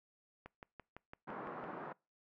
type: click train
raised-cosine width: 0.5 ms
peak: -34 dBFS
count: 8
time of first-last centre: 0.46-1.64 s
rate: 5.93 Hz
type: band-pass noise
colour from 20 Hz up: white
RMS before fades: -46 dBFS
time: 1.27-1.93 s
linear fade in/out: 10 ms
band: 150 to 1300 Hz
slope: 24 dB/octave
effects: noise-tail reverb RT60 0.3 s tail -26 dB re dry